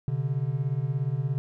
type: beating tone pair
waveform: triangle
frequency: 127.9 / 144.9 Hz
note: C3 / D3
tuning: -39 / -23 cents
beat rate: 17 Hz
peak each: -26 dBFS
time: 0.08-1.38 s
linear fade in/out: 0 ms
effects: none